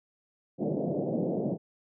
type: band-pass noise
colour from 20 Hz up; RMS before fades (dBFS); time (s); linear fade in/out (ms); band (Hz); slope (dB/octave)
pink; -30; 0.58-1.58; 50; 140 to 640; 48
effects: none